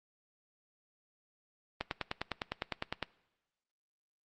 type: click train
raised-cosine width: 0.3 ms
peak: -17 dBFS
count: 13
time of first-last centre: 1.81-3.027 s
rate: 9.86 Hz
effects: noise-tail reverb RT60 1.0 s tail -21 dB re dry + Opus 32 kbps